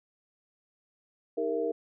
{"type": "tone cluster", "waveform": "sine", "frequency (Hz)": [313.2, 399.6, 464.5, 665], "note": ["D#4", "G4", "A#4", "E5"], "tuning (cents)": [11, 33, -6, 15], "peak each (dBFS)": [-35, -35, -29, -37], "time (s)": [1.37, 1.72], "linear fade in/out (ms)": 10, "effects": []}